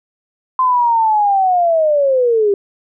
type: linear sweep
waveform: sine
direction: down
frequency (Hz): 1038 to 392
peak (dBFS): -10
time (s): 0.59-2.54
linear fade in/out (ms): 2
effects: none